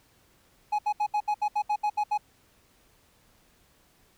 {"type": "tone bursts", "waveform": "triangle", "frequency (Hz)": 838, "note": "G#5", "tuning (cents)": 15, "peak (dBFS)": -21, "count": 11, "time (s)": [0.72, 2.178], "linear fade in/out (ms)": 10, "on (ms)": 68, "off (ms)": 71, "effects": ["pink hiss -63 dBFS RMS until 4.17 s"]}